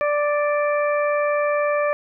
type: harmonic tone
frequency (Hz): 587.3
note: D5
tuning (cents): 0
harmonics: 1 / 2 / 3 / 4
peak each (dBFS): -19 / -25 / -29 / -31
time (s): 0.01-1.93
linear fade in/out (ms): 0
effects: none